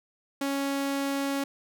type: tone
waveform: sawtooth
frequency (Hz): 277.2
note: C#4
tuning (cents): 0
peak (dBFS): -23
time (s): 0.41-1.44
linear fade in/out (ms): 5
effects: none